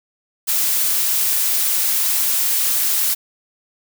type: noise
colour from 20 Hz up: blue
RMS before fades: -18 dBFS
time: 0.47-3.15 s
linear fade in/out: 20 ms
effects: none